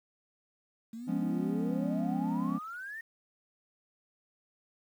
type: exponential sweep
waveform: sine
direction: up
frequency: 220 to 1864.7 Hz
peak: -39 dBFS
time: 0.93-3.01 s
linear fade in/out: 5 ms
type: chord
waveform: triangle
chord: C# dominant seventh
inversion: first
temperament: equal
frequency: 174.61 / 207.7 / 246.9 / 277.2 Hz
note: E#3 / G#3 / B3 / C#4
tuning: 0 / 0 / 0 / 0 cents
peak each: -33 dBFS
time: 1.07-2.59 s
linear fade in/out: 20 ms
effects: 10-bit